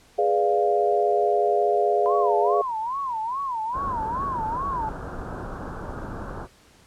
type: chord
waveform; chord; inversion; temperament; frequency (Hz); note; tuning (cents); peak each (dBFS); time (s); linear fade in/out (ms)
sine; G# diminished seventh; none; equal with one note detuned; 415.3 / 491.9 / 587.3 / 698.5; G#4 / B4 / D5 / F5; 0 / -7 / 0 / 0; -22 / -28 / -26 / -22; 0.18-2.62; 10
type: tone with vibrato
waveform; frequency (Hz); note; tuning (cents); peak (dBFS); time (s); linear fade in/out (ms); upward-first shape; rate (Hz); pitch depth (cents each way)
sine; 987.8; B5; 0; -25; 2.06-4.89; 0; sine; 2.4; 220
type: low-pass noise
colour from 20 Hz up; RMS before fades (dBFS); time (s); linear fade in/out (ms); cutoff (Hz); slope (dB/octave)
pink; -34; 3.72-6.48; 50; 1600; 96
effects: pink hiss -55 dBFS RMS until 6.86 s + low-pass 10000 Hz 12 dB/octave